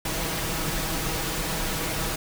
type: noise with comb filter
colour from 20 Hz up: pink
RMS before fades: -28 dBFS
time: 0.05-2.16 s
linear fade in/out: 5 ms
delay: 6.2 ms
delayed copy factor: +0.55
effects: none